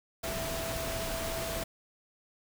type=tone in noise; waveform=sine; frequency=660 Hz; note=E5; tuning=2 cents sharp; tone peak=-37 dBFS; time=0.23-1.64 s; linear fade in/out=10 ms; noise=pink; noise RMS=-36 dBFS; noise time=0.23-1.64 s; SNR=-4 dB; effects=none

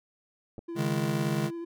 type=clicks; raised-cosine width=2 ms; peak=-29 dBFS; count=2; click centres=0.582 / 0.591 s
type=tone with vibrato; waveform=triangle; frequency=337.5 Hz; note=E4; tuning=41 cents sharp; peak=-32 dBFS; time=0.68-1.65 s; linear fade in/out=10 ms; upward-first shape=sine; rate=14 Hz; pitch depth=16 cents each way
type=chord; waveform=square; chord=C# suspended second; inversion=none; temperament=just; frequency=138.59 / 155.92 / 207.9 Hz; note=C#3 / D#3 / G#3; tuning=0 / +4 / +2 cents; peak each=-32 dBFS; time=0.75-1.51 s; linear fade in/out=50 ms
effects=none

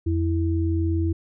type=tone pair together; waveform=sine; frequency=86.06 / 328.3 Hz; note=F2 / E4; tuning=-25 / -7 cents; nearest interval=octave + major seventh; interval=2318 cents; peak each=-21 / -25 dBFS; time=0.06-1.13 s; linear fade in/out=10 ms; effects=none

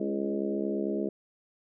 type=harmonic tone with a mistuned harmonic; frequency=69 Hz; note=C#2; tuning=7 cents flat; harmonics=3 / 4 / 5 / 6 / 7 / 8 / 9; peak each=-33 / -36 / -33 / -34 / -41 / -42 / -39 dBFS; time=0-1.09 s; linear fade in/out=5 ms; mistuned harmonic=5; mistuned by=-24 cents; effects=none

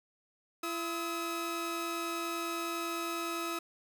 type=tone pair together; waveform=sawtooth; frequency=337.8 / 1281.3 Hz; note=E4 / E6; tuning=+42 / -50 cents; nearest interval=octave + major seventh; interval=2308 cents; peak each=-33 / -33 dBFS; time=0.63-3.59 s; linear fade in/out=5 ms; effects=none

